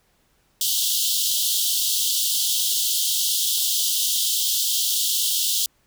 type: high-pass noise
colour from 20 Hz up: pink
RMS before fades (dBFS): -22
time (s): 0.61-5.66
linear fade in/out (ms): 2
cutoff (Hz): 3000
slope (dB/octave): 96
effects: pink hiss -64 dBFS RMS until 5.86 s